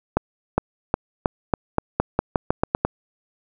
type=accelerating click train; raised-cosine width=1 ms; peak=-3 dBFS; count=13; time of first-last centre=0.17-2.85 s; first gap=410 ms; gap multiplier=0.88; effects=none